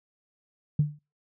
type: tone with exponential decay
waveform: sine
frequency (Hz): 148.4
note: D3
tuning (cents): +18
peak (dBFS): -15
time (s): 0.79-0.99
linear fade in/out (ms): 5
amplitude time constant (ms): 42
effects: noise-tail reverb RT60 0.3 s tail -24 dB re dry + tanh soft clip ceiling -12 dBFS